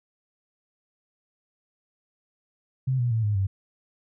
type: tone with pitch steps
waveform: sine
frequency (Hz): 130.81 / 121.35 / 112.57 / 104.43 / 96.87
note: C3 / B2 / A2 / G#2 / G2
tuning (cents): 0 / -30 / +40 / +10 / -20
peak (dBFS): -21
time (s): 2.87-3.47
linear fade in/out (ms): 10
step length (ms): 120
effects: none